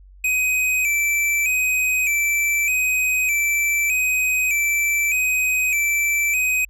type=tone with vibrato; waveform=square; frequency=2420 Hz; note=D#7; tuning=49 cents flat; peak=-18 dBFS; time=0.24-6.65 s; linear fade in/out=5 ms; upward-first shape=square; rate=0.82 Hz; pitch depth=66 cents each way; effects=added 47 Hz sine -43 dBFS peak until 6.69 s